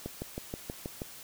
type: click train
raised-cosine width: 2 ms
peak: -22 dBFS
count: 7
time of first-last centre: 0.06-1.018 s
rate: 6.26 Hz
effects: white hiss -48 dBFS RMS until 1.23 s